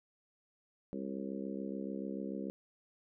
harmonic tone with a mistuned harmonic, 66.9 Hz, C2, 39 cents sharp, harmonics 3 / 4 / 5 / 6 / 7 / 8, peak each -41 / -43 / -45 / -47 / -48 / -49 dBFS, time 0.93-2.5 s, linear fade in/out 0 ms, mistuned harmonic 8, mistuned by +25 cents, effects none

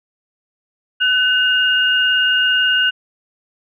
sine tone pair together, 1504 / 2839 Hz, F#6 / F7, +28 / +28 cents, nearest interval major seventh, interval 1100 cents, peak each -15 dBFS, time 1-2.91 s, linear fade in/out 20 ms, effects none

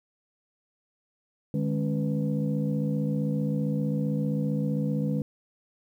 sine tone cluster, 152.1 / 207.5 / 274.7 / 496 Hz, D#3 / G#3 / C#4 / B4, -39 / -1 / -16 / +7 cents, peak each -27 / -28 / -32 / -35 dBFS, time 1.54-5.22 s, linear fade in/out 2 ms, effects tanh soft clip ceiling -16 dBFS + 10-bit

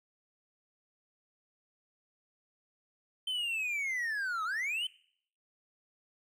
triangle linear two-way sweep, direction down then up, 3105 to 1244.5 to 3105 Hz, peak -30 dBFS, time 3.27-4.87 s, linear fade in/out 5 ms, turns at 4.44 s, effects noise-tail reverb RT60 0.6 s tail -21 dB re dry

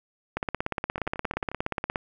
two click trains, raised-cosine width 0.5 ms, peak -12 / -21 dBFS, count 28 / 8, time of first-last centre 0.37-1.958 / 0.98-1.605 s, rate 17 / 11.2 Hz, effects none

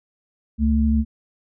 sine tone pair together, 69.96 / 222.1 Hz, C#2 / A3, +17 / +16 cents, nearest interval octave + minor sixth, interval 1999 cents, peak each -18 dBFS, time 0.58-1.05 s, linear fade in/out 50 ms, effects none

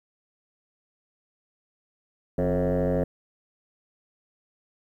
sine tone with frequency modulation, 350 Hz, F4, 4 cents sharp, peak -19 dBFS, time 2.38-3.04 s, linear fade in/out 5 ms, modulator 93.7 Hz, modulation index 2.9, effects tanh soft clip ceiling -20 dBFS + 10-bit

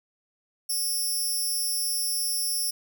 10% pulse tone with amplitude modulation, 5400 Hz, E8, 41 cents sharp, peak -16 dBFS, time 0.69-2.71 s, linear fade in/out 10 ms, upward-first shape sine, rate 277 Hz, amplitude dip 80%, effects none

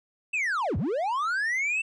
triangle linear two-way sweep, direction down then up, 2697 to 69.3 to 2697 Hz, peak -23 dBFS, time 0.33-1.82 s, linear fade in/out 10 ms, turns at 0.77 s, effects resampled to 22050 Hz

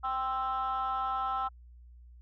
sine chord, C major, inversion second, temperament equal, 784 / 1046.5 / 1318.5 Hz, G5 / C6 / E6, 0 / 0 / 0 cents, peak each -32 / -35 / -31 dBFS, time 0.03-1.49 s, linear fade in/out 20 ms, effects tanh soft clip ceiling -25 dBFS + added 60 Hz sine -50 dBFS peak until 2.21 s

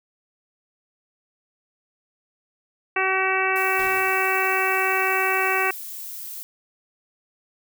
harmonic tone, 380 Hz, F#4, 46 cents sharp, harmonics 1 / 2 / 3 / 4 / 5 / 6 / 7, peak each -27 / -27 / -27 / -27 / -27 / -27 / -27 dBFS, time 2.96-5.71 s, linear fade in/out 5 ms
violet noise, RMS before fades -35 dBFS, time 3.56-6.43 s, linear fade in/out 0 ms
pink noise with exponential decay, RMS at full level -38 dBFS, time 3.79-4.67 s, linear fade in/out 2 ms, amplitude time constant 190 ms
effects none

